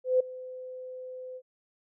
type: tone with ADSR envelope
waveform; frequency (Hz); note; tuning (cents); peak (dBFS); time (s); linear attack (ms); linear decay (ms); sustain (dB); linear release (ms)
sine; 510; C5; -44; -18; 0.04-1.42; 160; 7; -20; 57
effects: none